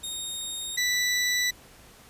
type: tone pair in turn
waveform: 20% pulse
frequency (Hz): 3713 / 1973.7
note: A#7 / B6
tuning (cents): -8 / -2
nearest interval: major seventh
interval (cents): 1094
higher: first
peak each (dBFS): -26 / -18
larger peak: second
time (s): 0.03-0.77 / 0.77-1.51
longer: neither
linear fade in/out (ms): 10
effects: pink hiss -52 dBFS RMS until 2.09 s + resampled to 32000 Hz